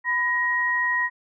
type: tone pair together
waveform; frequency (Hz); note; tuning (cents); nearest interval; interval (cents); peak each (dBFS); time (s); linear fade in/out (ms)
sine; 1000 / 1887.7; B5 / A#6; +21 / +21; major seventh; 1100; -27 / -21; 0.04-1.1; 50
effects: none